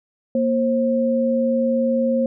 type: tone pair together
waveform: sine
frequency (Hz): 234.9 / 532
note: A#3 / C5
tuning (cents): +13 / +29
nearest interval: octave + major second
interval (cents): 1416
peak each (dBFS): -19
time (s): 0.35-2.26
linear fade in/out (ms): 2
effects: none